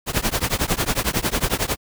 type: noise with tremolo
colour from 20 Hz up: pink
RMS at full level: -18 dBFS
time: 0.06-1.77 s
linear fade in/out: 50 ms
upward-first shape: triangle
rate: 11 Hz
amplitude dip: 100%
effects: none